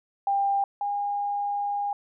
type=tone pair in turn; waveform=sine; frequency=796 / 813.2 Hz; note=G5 / G#5; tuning=+26 / -37 cents; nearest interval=unison; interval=37 cents; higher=second; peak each=-21 / -25 dBFS; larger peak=first; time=0.27-0.64 / 0.81-1.93 s; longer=second; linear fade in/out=2 ms; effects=none